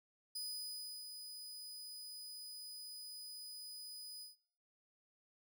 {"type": "tone with ADSR envelope", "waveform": "sawtooth", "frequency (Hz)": 4978, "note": "D#8", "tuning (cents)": 0, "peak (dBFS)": -38, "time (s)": [0.35, 4.36], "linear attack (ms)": 8, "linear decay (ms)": 690, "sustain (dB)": -7, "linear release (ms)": 140, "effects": ["noise-tail reverb RT60 0.8 s tail -25 dB re dry"]}